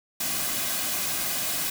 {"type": "noise with comb filter", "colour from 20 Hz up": "white", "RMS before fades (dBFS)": -28, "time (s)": [0.2, 1.7], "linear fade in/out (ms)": 5, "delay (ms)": 2.2, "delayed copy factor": -0.5, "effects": []}